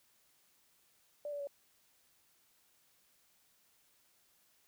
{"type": "tone with pitch steps", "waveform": "sine", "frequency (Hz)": [587.3, 576.2, 565.3], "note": ["D5", "D5", "C#5"], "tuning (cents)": [0, -33, 34], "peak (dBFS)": -38, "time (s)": [1.25, 1.472], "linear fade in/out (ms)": 2, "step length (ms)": 74, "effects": ["white hiss -71 dBFS RMS until 4.67 s"]}